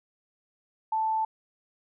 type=tone; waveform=sine; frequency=880 Hz; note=A5; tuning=in tune; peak=-24 dBFS; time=0.92-1.25 s; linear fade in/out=5 ms; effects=none